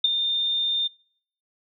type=tone with ADSR envelope; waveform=sine; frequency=3618 Hz; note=A7; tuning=48 cents sharp; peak=-13 dBFS; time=0.04-0.88 s; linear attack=6 ms; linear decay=17 ms; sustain=-8 dB; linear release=14 ms; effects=noise-tail reverb RT60 0.6 s tail -25 dB re dry